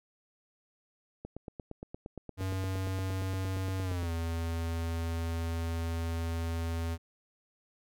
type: click train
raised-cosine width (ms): 2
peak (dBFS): -27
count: 25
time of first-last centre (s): 1.25-4.031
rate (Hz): 8.63
type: tone with pitch glide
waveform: square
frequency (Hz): 94.8 to 83.01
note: F#2 to E2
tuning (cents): +43 to +13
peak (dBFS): -32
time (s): 2.37-6.98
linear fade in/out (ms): 50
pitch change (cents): -230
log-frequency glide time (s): 3.82-4.11
effects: none